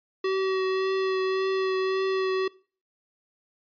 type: tone with vibrato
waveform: square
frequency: 380 Hz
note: F#4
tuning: 46 cents sharp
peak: -24 dBFS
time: 0.24-2.48 s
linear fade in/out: 5 ms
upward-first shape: triangle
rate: 1.8 Hz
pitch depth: 15 cents each way
effects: noise-tail reverb RT60 0.4 s tail -22 dB re dry + resampled to 11025 Hz